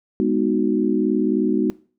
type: chord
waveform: sine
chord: G# minor seventh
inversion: none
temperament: equal with one note detuned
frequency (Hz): 207.7 / 247.8 / 311.1 / 370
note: G#3 / B3 / D#4 / F#4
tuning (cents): 0 / +6 / 0 / 0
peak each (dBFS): -22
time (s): 0.2-1.7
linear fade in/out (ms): 0
effects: noise-tail reverb RT60 0.4 s tail -21 dB re dry